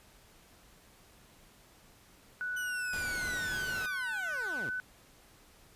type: tone with pitch glide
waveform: sine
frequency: 1480 to 1500.7 Hz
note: F#6 to F#6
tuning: 0 to +24 cents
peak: -33 dBFS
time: 2.41-4.8 s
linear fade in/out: 0 ms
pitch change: +24 cents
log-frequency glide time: 3.31-3.52 s
type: linear sweep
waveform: 15% pulse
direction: down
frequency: 3012 to 87.31 Hz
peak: -35 dBFS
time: 2.56-4.7 s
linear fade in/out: 10 ms
type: noise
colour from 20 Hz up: pink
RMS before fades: -43 dBFS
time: 2.93-3.86 s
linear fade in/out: 2 ms
effects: pink hiss -60 dBFS RMS until 5.75 s + resampled to 32000 Hz